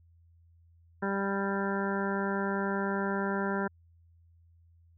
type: harmonic tone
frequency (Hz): 197.2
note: G3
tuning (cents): +11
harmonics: 1 / 2 / 3 / 4 / 5 / 7 / 8 / 9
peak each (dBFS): -32 / -34 / -39 / -40 / -38 / -38 / -39 / -43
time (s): 1.02-3.68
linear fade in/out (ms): 10
effects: added 84 Hz sine -58 dBFS peak until 4.97 s